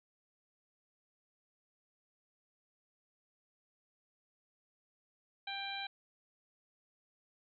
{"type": "harmonic tone", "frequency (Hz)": 790, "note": "G5", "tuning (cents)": 13, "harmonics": [1, 2, 3, 4, 5], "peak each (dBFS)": [-44, -46, -45, -47, -44], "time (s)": [5.47, 5.87], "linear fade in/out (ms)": 5, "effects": []}